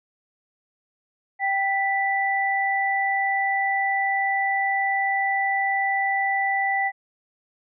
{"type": "tone pair together", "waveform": "sine", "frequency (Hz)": [783.3, 1975.5], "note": ["G5", "B6"], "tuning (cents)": [-2, 0], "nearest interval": "octave + major third", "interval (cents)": 1602, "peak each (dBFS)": -23, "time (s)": [1.39, 6.92], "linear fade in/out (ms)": 50, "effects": []}